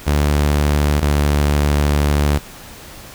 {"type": "tone pair in turn", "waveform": "sawtooth", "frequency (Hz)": [73.4, 72.98], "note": ["D2", "D2"], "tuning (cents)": [0, -10], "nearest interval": "unison", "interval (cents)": 10, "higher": "first", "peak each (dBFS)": -9, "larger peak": "neither", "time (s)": [[0.06, 1.01], [1.01, 2.39]], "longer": "second", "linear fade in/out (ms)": 20, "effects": ["pink hiss -37 dBFS RMS until 3.14 s"]}